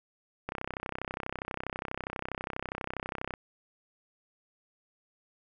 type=click train; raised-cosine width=0.5 ms; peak=-19 dBFS; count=93; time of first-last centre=0.49-3.338 s; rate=32.3 Hz; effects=none